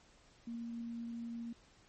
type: tone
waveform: sine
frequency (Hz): 233.1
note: A#3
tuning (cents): 0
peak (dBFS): -40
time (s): 0.47-1.53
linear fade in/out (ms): 5
effects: pink hiss -65 dBFS RMS until 1.88 s + MP3 32 kbps